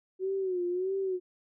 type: tone with vibrato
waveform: sine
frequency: 370 Hz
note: F#4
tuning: in tune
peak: -28 dBFS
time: 0.19-1.2 s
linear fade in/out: 50 ms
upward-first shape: sine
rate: 1.6 Hz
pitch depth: 88 cents each way
effects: none